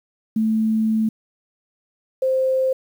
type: tone pair in turn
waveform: sine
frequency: 220 / 523.3 Hz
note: A3 / C5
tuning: 0 / 0 cents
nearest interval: octave + minor third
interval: 1500 cents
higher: second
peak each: -16 dBFS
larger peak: neither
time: 0.36-1.09 / 2.22-2.73 s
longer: first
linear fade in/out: 5 ms
effects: 8-bit